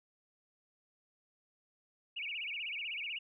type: tone with vibrato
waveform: sine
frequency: 2542 Hz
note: D#7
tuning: 36 cents sharp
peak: -37 dBFS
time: 2.16-3.19 s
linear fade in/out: 10 ms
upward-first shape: sine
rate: 16 Hz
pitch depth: 240 cents each way
effects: none